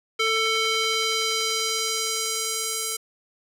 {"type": "tone with band-pass filter sweep", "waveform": "square", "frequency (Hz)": 444.7, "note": "A4", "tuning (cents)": 18, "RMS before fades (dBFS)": -25, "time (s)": [0.19, 2.97], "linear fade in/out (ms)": 10, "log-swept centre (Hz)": [2700, 9200], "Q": 1.1, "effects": []}